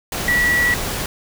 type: tone in noise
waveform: sine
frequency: 1941 Hz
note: B6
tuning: 31 cents flat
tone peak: -14 dBFS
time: 0.28-0.74 s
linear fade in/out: 2 ms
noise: pink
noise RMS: -24 dBFS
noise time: 0.12-1.06 s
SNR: +7 dB
effects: none